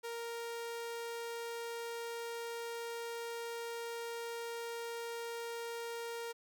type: tone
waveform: sawtooth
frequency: 466.2 Hz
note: A#4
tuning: in tune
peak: -36 dBFS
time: 0.03-6.33 s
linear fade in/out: 20 ms
effects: none